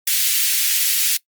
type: high-pass noise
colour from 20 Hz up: white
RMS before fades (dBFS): -18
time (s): 0.07-1.17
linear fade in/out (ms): 5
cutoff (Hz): 2000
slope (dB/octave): 24
effects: noise-tail reverb RT60 0.1 s tail -21 dB re dry + Opus 32 kbps